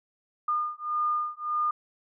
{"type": "beating tone pair", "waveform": "sine", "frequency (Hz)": [1214, 1215.7], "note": ["D#6", "D#6"], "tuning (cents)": [-43, -41], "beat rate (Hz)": 1.7, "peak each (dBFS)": -29, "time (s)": [0.48, 1.71], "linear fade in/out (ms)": 5, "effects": []}